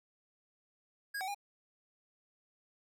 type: tone with pitch steps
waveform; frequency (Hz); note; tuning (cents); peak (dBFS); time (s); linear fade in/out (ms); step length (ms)
square; 1640 / 756 / 811; G#6 / F#5 / G#5; -22 / +37 / -41; -37; 1.14-1.347; 10; 69
effects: none